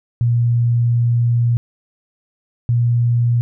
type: tone pair in turn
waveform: sine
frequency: 118.8 / 119.23 Hz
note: A#2 / A#2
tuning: +33 / +39 cents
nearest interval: unison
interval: 6 cents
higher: second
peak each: -12 dBFS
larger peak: neither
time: 0.21-1.57 / 2.69-3.41 s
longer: first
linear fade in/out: 0 ms
effects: none